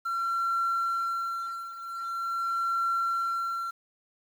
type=tone with tremolo; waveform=triangle; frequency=1362 Hz; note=F6; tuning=44 cents flat; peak=-21 dBFS; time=0.05-3.71 s; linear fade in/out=10 ms; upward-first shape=triangle; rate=0.44 Hz; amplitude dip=85%; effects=tanh soft clip ceiling -21 dBFS + 9-bit